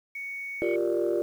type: tone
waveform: sine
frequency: 2228 Hz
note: C#7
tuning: 8 cents sharp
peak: -33 dBFS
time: 0.15-0.76 s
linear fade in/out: 5 ms
type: chord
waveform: sine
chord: G minor seventh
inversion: third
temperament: equal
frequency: 349.2 / 392 / 466.2 / 587.3 Hz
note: F4 / G4 / Bb4 / D5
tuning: 0 / 0 / 0 / 0 cents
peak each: -26 / -29 / -30 / -29 dBFS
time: 0.62-1.22 s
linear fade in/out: 0 ms
effects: tanh soft clip ceiling -17 dBFS + 9-bit